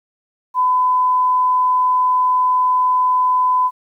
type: tone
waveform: sine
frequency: 1007 Hz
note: B5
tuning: 33 cents sharp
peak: -12 dBFS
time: 0.54-3.71 s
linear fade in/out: 50 ms
effects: 9-bit